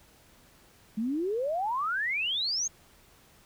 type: exponential sweep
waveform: sine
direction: up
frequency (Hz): 207.7 to 6640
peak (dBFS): -27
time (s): 0.97-2.68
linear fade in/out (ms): 10
effects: pink hiss -59 dBFS RMS until 3.45 s